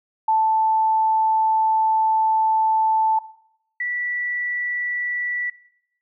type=tone pair in turn; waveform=sine; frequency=880 / 1957.4 Hz; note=A5 / B6; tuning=0 / -16 cents; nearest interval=octave + major second; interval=1384 cents; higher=second; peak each=-15 / -22 dBFS; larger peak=first; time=0.28-3.19 / 3.8-5.5 s; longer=first; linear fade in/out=5 ms; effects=noise-tail reverb RT60 0.7 s tail -18 dB re dry